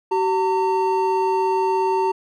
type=tone pair together; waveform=triangle; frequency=381 / 908.5 Hz; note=G4 / A#5; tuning=-49 / -45 cents; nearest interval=octave + minor third; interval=1504 cents; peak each=-18 dBFS; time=0.11-2.12 s; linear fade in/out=10 ms; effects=none